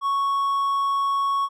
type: tone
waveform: triangle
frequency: 1108.7 Hz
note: C#6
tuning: in tune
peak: -18 dBFS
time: 0.01-1.49 s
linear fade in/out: 50 ms
effects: none